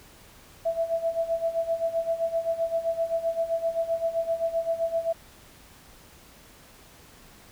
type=tone with tremolo; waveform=sine; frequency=663 Hz; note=E5; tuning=10 cents sharp; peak=-21 dBFS; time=0.65-5.13 s; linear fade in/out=10 ms; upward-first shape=sine; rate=7.7 Hz; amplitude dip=80%; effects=pink hiss -52 dBFS RMS until 7.51 s